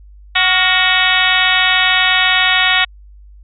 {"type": "harmonic tone with a mistuned harmonic", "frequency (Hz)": 372.6, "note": "F#4", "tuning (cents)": 12, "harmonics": [2, 3, 4, 5, 6, 7, 8, 9, 10], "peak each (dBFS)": [-21, -22, -19, -16, -18, -20, -20, -19, -19], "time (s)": [0.35, 2.85], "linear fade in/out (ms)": 10, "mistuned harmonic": 4, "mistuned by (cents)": -66, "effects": ["added 50 Hz sine -37 dBFS peak until 3.43 s"]}